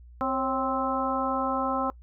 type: harmonic tone with a mistuned harmonic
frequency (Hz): 261.7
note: C4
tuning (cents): 0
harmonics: 1 / 2 / 3 / 4 / 5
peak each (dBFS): -31 / -31 / -31 / -31 / -31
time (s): 0.21-1.9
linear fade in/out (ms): 0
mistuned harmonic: 2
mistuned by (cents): +62
effects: noise-tail reverb RT60 0.1 s tail -23 dB re dry + added 60 Hz sine -46 dBFS peak until 2.02 s